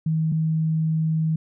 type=tone pair in turn; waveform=sine; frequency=159.1 / 159.1 Hz; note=D#3 / D#3; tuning=+39 / +39 cents; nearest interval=unison; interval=0 cents; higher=neither; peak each=-19 dBFS; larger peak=neither; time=0.06-0.32 / 0.32-1.36 s; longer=second; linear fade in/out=5 ms; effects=none